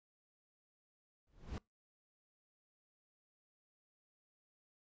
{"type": "noise with exponential growth", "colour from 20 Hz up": "brown", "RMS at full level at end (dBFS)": -37, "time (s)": [1.27, 1.58], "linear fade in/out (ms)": 1, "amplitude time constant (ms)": 66, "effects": ["noise-tail reverb RT60 0.2 s tail -25 dB re dry", "resampled to 16000 Hz"]}